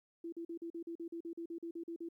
sine tone bursts, 335.5 Hz, E4, 31 cents sharp, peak -40 dBFS, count 15, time 0.24-2.088 s, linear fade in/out 5 ms, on 84 ms, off 42 ms, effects 13-bit

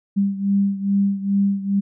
sine beating tone pair, 197.9 / 200.3 Hz, G3 / G3, +17 / +38 cents, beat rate 2.4 Hz, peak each -18 / -22 dBFS, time 0.16-1.81 s, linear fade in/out 20 ms, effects none

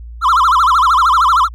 triangle tone with vibrato, 1172 Hz, D6, 4 cents flat, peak -6 dBFS, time 0.21-1.49 s, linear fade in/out 50 ms, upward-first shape sine, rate 13 Hz, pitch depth 290 cents each way, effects added 58 Hz sine -28 dBFS peak until 1.54 s

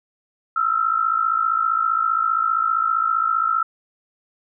sine tone pair together, 1300 / 1355.2 Hz, E6 / E6, -24 / +48 cents, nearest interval minor second, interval 72 cents, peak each -20 dBFS, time 0.56-3.63 s, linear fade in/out 5 ms, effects none

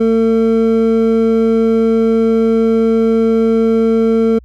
triangle tone pair together, 225.5 / 451.5 Hz, A3 / A4, +43 / +45 cents, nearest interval octave, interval 1202 cents, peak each -10 dBFS, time 0-4.39 s, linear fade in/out 10 ms, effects added 60 Hz sine -37 dBFS peak until 4.44 s

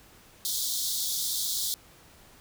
pink high-pass noise, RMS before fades -30 dBFS, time 0.45-1.74 s, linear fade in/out 0 ms, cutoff 3400 Hz, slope 96 dB/octave, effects pink hiss -55 dBFS RMS until 2.4 s

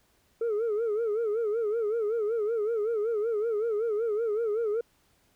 sine tone with vibrato, 440 Hz, A4, in tune, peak -23 dBFS, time 0.41-4.81 s, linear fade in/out 5 ms, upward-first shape sine, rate 5.3 Hz, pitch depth 120 cents each way, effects tanh soft clip ceiling -24 dBFS + pink hiss -67 dBFS RMS until 5.35 s

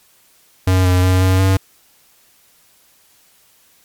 square tone with pitch steps, 92.9 / 91 / 92.5 / 93.5 / 95.4 Hz, F#2 / F#2 / F#2 / F#2 / G2, +7 / -28 / 0 / +19 / -47 cents, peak -11 dBFS, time 0.67-1.57 s, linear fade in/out 5 ms, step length 180 ms, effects white hiss -53 dBFS RMS until 3.84 s + MP3 96 kbps

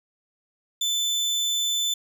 30% pulse tone, 3520 Hz, A7, in tune, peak -20 dBFS, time 0.81-1.94 s, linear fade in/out 5 ms, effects none

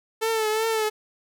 sawtooth tone with vibrato, 440 Hz, A4, in tune, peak -18 dBFS, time 0.21-0.9 s, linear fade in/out 20 ms, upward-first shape triangle, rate 2.7 Hz, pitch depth 55 cents each way, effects none

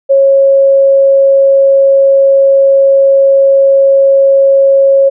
sine tone, 547 Hz, C#5, 23 cents flat, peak -3 dBFS, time 0.09-5.1 s, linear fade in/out 20 ms, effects none

